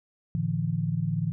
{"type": "chord", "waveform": "sine", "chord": "A suspended fourth", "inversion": "none", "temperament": "equal with one note detuned", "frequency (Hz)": [110, 146.83, 167.21], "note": ["A2", "D3", "E3"], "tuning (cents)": [0, 0, 25], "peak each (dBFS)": [-31, -29, -28], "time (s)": [0.35, 1.32], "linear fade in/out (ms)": 0, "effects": []}